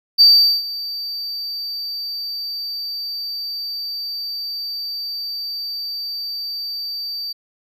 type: tone with ADSR envelope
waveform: triangle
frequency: 4633 Hz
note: D8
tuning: 24 cents flat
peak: -3 dBFS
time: 0.18-7.33 s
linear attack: 30 ms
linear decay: 410 ms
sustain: -20 dB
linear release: 13 ms
effects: tanh soft clip ceiling -3 dBFS